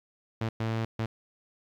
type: tone bursts at uneven times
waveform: sawtooth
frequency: 112.3 Hz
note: A2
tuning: 36 cents sharp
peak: -24 dBFS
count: 3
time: 0.41-0.49 / 0.6-0.85 / 0.99-1.06 s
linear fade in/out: 5 ms
effects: low-pass 4000 Hz 12 dB/octave + 11-bit